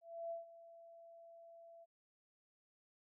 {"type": "tone with ADSR envelope", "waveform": "sine", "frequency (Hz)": 671, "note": "E5", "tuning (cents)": 31, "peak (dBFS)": -40, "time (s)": [0.01, 1.86], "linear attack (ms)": 300, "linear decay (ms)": 140, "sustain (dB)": -16, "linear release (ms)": 32, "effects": []}